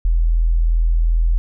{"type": "tone", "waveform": "sine", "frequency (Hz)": 41.33, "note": "E1", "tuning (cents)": 5, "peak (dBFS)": -12, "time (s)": [0.05, 1.38], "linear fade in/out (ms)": 0, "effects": []}